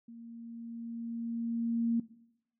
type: tone with level ramp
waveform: sine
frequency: 231.9 Hz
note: A#3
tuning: 9 cents flat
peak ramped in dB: -46 to -25 dBFS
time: 0.08-2 s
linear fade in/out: 5 ms
effects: noise-tail reverb RT60 0.8 s tail -19 dB re dry